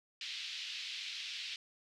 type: band-pass noise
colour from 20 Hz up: pink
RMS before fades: -43 dBFS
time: 0.21-1.56 s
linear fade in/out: 2 ms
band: 2600 to 4500 Hz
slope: 24 dB/octave
effects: none